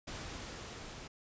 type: noise with level ramp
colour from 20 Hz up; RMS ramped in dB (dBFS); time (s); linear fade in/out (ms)
pink; -43 to -48; 0.07-1.08; 10
effects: resampled to 16000 Hz